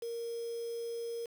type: tone with quantisation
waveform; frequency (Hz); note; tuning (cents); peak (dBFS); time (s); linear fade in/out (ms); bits
sine; 466.2; A#4; 0; -36; 0.02-1.26; 5; 8
effects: none